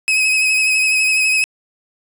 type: tone with vibrato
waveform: 40% pulse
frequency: 2545 Hz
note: D#7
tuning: 39 cents sharp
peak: -12 dBFS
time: 0.08-1.44 s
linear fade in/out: 0 ms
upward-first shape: sine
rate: 12 Hz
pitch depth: 28 cents each way
effects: resampled to 32000 Hz + 7-bit